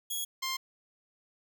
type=tone pair in turn; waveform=10% pulse; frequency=3332 / 1054.7 Hz; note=G#7 / C6; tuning=+5 / +14 cents; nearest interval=octave + minor sixth; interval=1991 cents; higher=first; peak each=-24 / -23 dBFS; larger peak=second; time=0.1-0.25 / 0.42-0.57 s; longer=neither; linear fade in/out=10 ms; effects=none